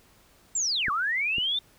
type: linear two-way sweep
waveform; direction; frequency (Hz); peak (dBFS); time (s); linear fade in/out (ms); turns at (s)
sine; down then up; 7660 to 1093 to 3625; -24; 0.55-1.59; 5; 0.91
type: clicks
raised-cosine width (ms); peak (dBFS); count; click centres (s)
3; -24; 2; 0.883 / 1.383
effects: pink hiss -59 dBFS RMS until 1.78 s